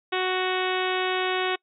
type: harmonic tone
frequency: 370.4 Hz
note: F#4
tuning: 2 cents sharp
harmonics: 1 / 2 / 3 / 4 / 5 / 6 / 7 / 8 / 9 / 10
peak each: -27 / -30 / -32 / -33 / -34 / -35 / -35 / -36 / -37 / -37 dBFS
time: 0.12-1.56 s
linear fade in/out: 10 ms
effects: noise-tail reverb RT60 0.1 s tail -25 dB re dry